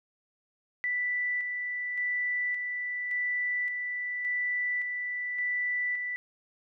sine tone with tremolo, 1975.5 Hz, B6, in tune, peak -27 dBFS, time 0.84-6.16 s, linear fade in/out 0 ms, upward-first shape square, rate 0.88 Hz, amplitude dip 35%, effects none

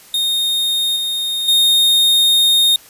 45% pulse tone with level steps, 3696 Hz, A#7, 16 cents flat, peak -15 / -18 / -10 dBFS, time 0.14-2.76 s, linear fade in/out 2 ms, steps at 0.96 / 1.48 s, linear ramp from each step 5 ms, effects white hiss -43 dBFS RMS until 2.89 s + resampled to 32000 Hz

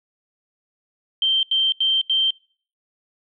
sine tone bursts, 3136 Hz, G7, in tune, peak -16 dBFS, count 4, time 1.22-2.306 s, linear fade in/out 2 ms, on 210 ms, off 82 ms, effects noise-tail reverb RT60 0.5 s tail -26 dB re dry

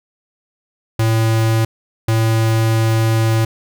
square tone bursts at uneven times, 112.2 Hz, A2, 34 cents sharp, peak -13 dBFS, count 2, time 0.99-1.65 / 2.08-3.45 s, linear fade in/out 5 ms, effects none

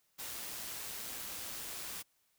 white noise with amplitude modulation, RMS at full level -42 dBFS, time 0.18-2.03 s, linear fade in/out 20 ms, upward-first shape sine, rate 117 Hz, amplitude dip 25%, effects white hiss -75 dBFS RMS until 2.38 s

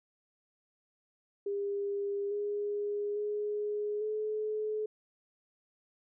sine tone with pitch steps, 402.5 / 411.6 / 417.3 / 428.6 Hz, G4 / G#4 / G#4 / A4, +46 / -16 / +8 / -45 cents, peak -31 dBFS, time 1.46-4.86 s, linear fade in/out 5 ms, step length 850 ms, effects none

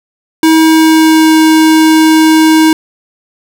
square tone with pitch glide, 320 to 316.5 Hz, D#4 to D#4, +49 to +30 cents, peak -4 dBFS, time 0.43-2.73 s, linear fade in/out 2 ms, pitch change -19 cents, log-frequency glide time 0.56-1.36 s, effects none

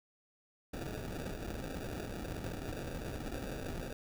pink noise with sample-and-hold, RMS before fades -41 dBFS, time 0.73-3.93 s, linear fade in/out 5 ms, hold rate 1050 Hz, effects none

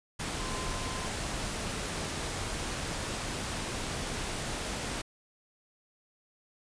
sine tone in noise, 1032 Hz, C6, 24 cents flat, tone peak -42 dBFS, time 0.39-1.07 s, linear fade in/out 10 ms, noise pink, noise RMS -35 dBFS, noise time 0.19-5.02 s, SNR -10 dB, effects resampled to 22050 Hz

